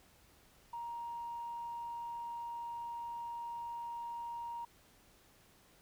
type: tone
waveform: sine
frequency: 940 Hz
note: A#5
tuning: 14 cents sharp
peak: -39 dBFS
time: 0.73-4.65 s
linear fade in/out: 5 ms
effects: tanh soft clip ceiling -35 dBFS + pink hiss -65 dBFS RMS until 5.81 s